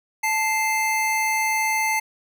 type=tone pair together; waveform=square; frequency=874.9 / 2093 Hz; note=A5 / C7; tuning=-10 / 0 cents; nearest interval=octave + minor third; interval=1510 cents; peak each=-24 / -23 dBFS; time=0.23-2 s; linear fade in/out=10 ms; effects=none